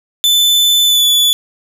40% pulse tone with pitch glide, 3513 to 3453 Hz, A7 to A7, -3 to -33 cents, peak -7 dBFS, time 0.24-1.33 s, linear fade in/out 0 ms, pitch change -30 cents, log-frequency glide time 0.85-1.06 s, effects none

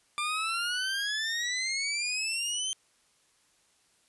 20% pulse exponential sweep, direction up, 1184 to 3136 Hz, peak -24 dBFS, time 0.18-2.73 s, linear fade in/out 0 ms, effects white hiss -67 dBFS RMS until 4.08 s + resampled to 24000 Hz

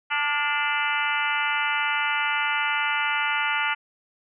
harmonic tone with a mistuned harmonic, 293.7 Hz, D4, in tune, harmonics 3 / 4 / 5 / 6 / 7 / 8 / 9 / 10, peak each -29 / -32 / -27 / -34 / -29 / -32 / -31 / -33 dBFS, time 0.1-3.75 s, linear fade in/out 20 ms, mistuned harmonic 5, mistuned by -45 cents, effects none

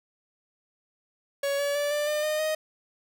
45% pulse tone with pitch steps, 560 / 570.1 / 580.4 / 590.9 / 601.6 / 612.5 / 623.5 Hz, C#5 / C#5 / D5 / D5 / D5 / D#5 / D#5, +18 / +48 / -21 / +10 / +42 / -27 / +3 cents, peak -25 dBFS, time 1.43-2.55 s, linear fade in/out 5 ms, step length 160 ms, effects none

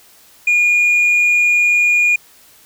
triangle tone with hard clipping, 2433 Hz, D#7, 39 cents flat, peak -9 dBFS, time 0.47-2.16 s, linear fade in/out 5 ms, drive 1 dB, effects white hiss -47 dBFS RMS until 2.65 s

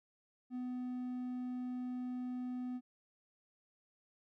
triangle tone, 250 Hz, B3, 21 cents sharp, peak -36 dBFS, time 0.5-2.81 s, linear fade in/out 50 ms, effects none

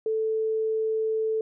sine tone, 440 Hz, A4, in tune, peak -23 dBFS, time 0.06-1.41 s, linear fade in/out 2 ms, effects none

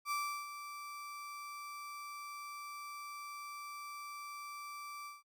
35% pulse tone with ADSR envelope, 1167 Hz, D6, 11 cents flat, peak -32 dBFS, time 0.05-5.23 s, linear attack 61 ms, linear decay 350 ms, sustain -11 dB, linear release 170 ms, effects noise-tail reverb RT60 0.1 s tail -24 dB re dry

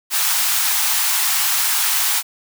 white high-pass noise, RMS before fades -18 dBFS, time 0.1-2.23 s, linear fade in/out 50 ms, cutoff 750 Hz, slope 48 dB/octave, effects none

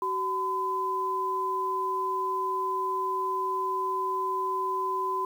sine tone pair together, 378 / 1012.9 Hz, F#4 / B5, +37 / +43 cents, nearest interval octave + perfect fourth, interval 1706 cents, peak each -33 / -27 dBFS, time 0.02-5.25 s, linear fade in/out 2 ms, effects 9-bit

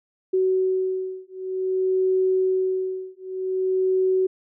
sine beating tone pair, 374.8 / 375.33 Hz, F#4 / F#4, +22 / +25 cents, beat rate 0.53 Hz, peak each -23 dBFS, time 0.33-4.27 s, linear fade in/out 10 ms, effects none

